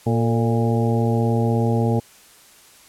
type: harmonic tone with a mistuned harmonic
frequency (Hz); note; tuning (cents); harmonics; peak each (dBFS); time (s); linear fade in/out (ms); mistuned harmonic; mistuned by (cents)
116.54; A#2; 0; 1 / 2 / 3 / 4 / 5 / 6 / 7; -19 / -22 / -28 / -25 / -31 / -33 / -29; 0.06-2; 10; 4; -52
effects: white hiss -49 dBFS RMS until 2.88 s + low-pass 12000 Hz 12 dB/octave